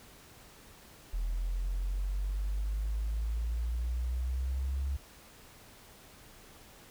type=exponential sweep; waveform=sine; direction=up; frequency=41.2 to 69.5 Hz; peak=-29 dBFS; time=1.13-4.97 s; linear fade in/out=10 ms; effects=tanh soft clip ceiling -25 dBFS + pink hiss -55 dBFS RMS until 6.9 s